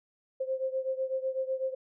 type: beating tone pair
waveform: sine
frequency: 523.3 / 531.3 Hz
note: C5 / C5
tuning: 0 / +26 cents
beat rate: 8 Hz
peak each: -31 / -34 dBFS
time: 0.4-1.75 s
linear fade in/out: 10 ms
effects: none